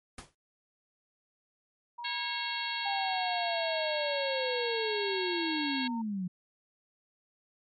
pink noise with exponential decay, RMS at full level -40 dBFS, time 0.18-0.35 s, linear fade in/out 5 ms, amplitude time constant 35 ms
sine tone with pitch glide, 954 to 916.2 Hz, A#5 to A#5, +40 to -30 cents, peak -38 dBFS, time 1.98-6.02 s, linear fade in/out 10 ms, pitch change -70 cents, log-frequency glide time 2.13-3.54 s
harmonic tone, 547 Hz, C#5, 23 cents flat, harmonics 3 / 4 / 5 / 6 / 7 / 8, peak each -40 / -40 / -40 / -40 / -40 / -40 dBFS, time 2.04-5.88 s, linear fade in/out 10 ms
sine linear sweep, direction down, 806 to 174.9 Hz, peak -31 dBFS, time 2.85-6.28 s, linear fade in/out 10 ms
effects MP3 48 kbps

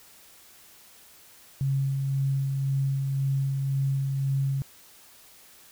sine tone with tremolo, 136.4 Hz, C#3, 28 cents flat, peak -22 dBFS, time 1.61-4.62 s, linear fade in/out 0 ms, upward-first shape sine, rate 1.9 Hz, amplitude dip 30%, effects white hiss -53 dBFS RMS until 5.71 s

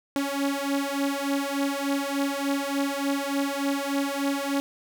sawtooth beating tone pair, 277.2 / 280.6 Hz, C#4 / C#4, 0 / +21 cents, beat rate 3.4 Hz, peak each -24 dBFS, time 0.16-4.6 s, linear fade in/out 0 ms, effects none

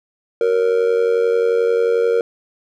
triangle tone with amplitude modulation, 466.2 Hz, A#4, in tune, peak -8 dBFS, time 0.41-2.21 s, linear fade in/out 2 ms, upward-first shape sine, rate 91.3 Hz, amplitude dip 75%, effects none

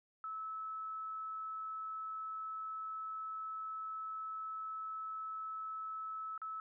sine tone with dropouts, 1302 Hz, E6, 22 cents flat, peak -40 dBFS, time 0.24-6.6 s, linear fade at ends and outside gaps 1 ms, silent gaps 6.378-6.417 s, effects none

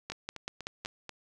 two click trains, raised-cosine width 0.2 ms, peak -23 / -18 dBFS, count 5 / 5, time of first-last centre 0.12-1.093 / 0.1-0.859 s, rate 4.11 / 5.27 Hz, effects none

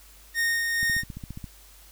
45% pulse tone with tremolo, 1847 Hz, A#6, 16 cents flat, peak -22 dBFS, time 0.34-1.04 s, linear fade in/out 50 ms, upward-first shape sine, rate 2.3 Hz, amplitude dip 30%
click train, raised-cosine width 5 ms, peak -24 dBFS, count 10, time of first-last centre 0.83-1.442 s, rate 14.7 Hz
effects added 50 Hz sine -52 dBFS peak until 1.91 s + white hiss -53 dBFS RMS until 1.91 s

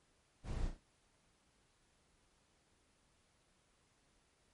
brown noise with echo, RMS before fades -41 dBFS, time 0.43-0.71 s, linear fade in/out 50 ms, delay 34 ms, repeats 3, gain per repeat -6 dB, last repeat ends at 0.812 s, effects pink hiss -74 dBFS RMS until 4.53 s + MP3 48 kbps

